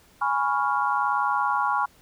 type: chord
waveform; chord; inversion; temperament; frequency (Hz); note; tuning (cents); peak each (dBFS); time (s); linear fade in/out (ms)
sine; C# dominant seventh; second; equal; 830.6 / 987.8 / 1108.7 / 1396.9; G#5 / B5 / C#6 / E#6; 0 / 0 / 0 / 0; -26 / -27 / -26 / -28; 0.21-1.86; 10
effects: pink hiss -57 dBFS RMS until 2.01 s